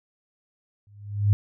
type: tone with exponential growth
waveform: sine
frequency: 102.4 Hz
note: G#2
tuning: 24 cents flat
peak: -13 dBFS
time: 0.87-1.33 s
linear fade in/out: 0 ms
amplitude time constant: 100 ms
effects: none